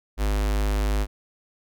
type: tone with notch filter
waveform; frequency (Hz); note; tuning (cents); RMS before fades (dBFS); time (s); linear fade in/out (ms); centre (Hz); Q
square; 51.4; G#1; -17; -23; 0.17-1.07; 50; 120; 1
effects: none